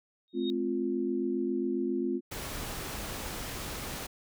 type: tone with exponential growth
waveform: sine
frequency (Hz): 3729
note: A#7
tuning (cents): 0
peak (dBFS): -33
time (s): 0.28-0.5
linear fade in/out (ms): 0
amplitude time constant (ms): 47
type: chord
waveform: sine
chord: F major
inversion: first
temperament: equal with one note detuned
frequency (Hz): 214.4 / 261.6 / 349.2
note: A3 / C4 / F4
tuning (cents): -45 / 0 / 0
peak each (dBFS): -35 / -32 / -31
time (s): 0.33-2.21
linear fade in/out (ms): 50
type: noise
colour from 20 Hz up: pink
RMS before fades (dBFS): -38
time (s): 2.31-4.07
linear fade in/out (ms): 10
effects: none